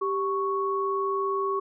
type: tone pair together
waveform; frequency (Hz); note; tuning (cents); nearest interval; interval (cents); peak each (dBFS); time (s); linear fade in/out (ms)
sine; 392 / 1108.7; G4 / C#6; 0 / 0; octave + tritone; 1800; -27; 0.01-1.6; 10
effects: none